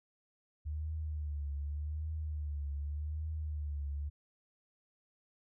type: tone with vibrato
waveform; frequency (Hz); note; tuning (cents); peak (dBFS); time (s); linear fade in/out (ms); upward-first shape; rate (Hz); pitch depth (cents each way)
sine; 74.7; D2; +30; -35; 0.65-4.1; 20; triangle; 0.85; 95
effects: none